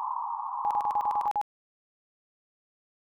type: band-pass noise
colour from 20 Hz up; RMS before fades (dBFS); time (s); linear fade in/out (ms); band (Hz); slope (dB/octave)
pink; -33; 0-1.28; 0; 850 to 1100; 96
type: tone bursts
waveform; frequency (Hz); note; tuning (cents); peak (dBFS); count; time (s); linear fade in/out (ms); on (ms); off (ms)
sine; 830.6; G#5; 0; -24; 8; 0.65-1.414; 0; 57; 44
effects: none